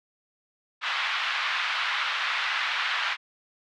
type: band-pass noise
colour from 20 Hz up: pink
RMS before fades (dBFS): -28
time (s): 0.81-3.17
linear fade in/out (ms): 50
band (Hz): 1100 to 3600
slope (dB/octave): 24
effects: none